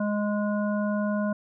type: harmonic tone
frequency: 207.7 Hz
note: G#3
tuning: in tune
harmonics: 1 / 3 / 5 / 7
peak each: -25 / -30 / -37 / -37 dBFS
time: 0-1.33 s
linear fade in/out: 5 ms
effects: none